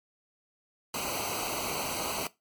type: noise with comb filter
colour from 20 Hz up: pink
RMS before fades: -33 dBFS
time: 0.94-2.27 s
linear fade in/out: 2 ms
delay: 0.57 ms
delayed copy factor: -0.9
effects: noise-tail reverb RT60 0.2 s tail -19 dB re dry + MP3 96 kbps